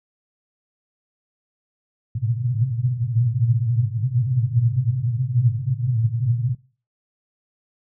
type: band-pass noise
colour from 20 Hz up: white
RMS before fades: -21 dBFS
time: 2.15-6.55 s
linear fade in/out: 5 ms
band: 110 to 130 Hz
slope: 96 dB/octave
effects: noise-tail reverb RT60 0.4 s tail -21 dB re dry